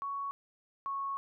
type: tone pair in turn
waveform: sine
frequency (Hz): 1115 / 1102.8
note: C#6 / C#6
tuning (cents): +10 / -9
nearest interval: unison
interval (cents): 19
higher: first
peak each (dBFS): -34 / -33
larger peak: second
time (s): 0.02-0.31 / 0.86-1.17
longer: second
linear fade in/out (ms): 0
effects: none